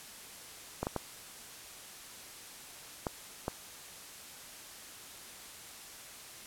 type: clicks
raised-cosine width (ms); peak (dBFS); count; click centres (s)
1; -18; 5; 0.83 / 0.869 / 0.963 / 3.068 / 3.481
effects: white hiss -49 dBFS RMS until 6.46 s + low-pass 12000 Hz 12 dB/octave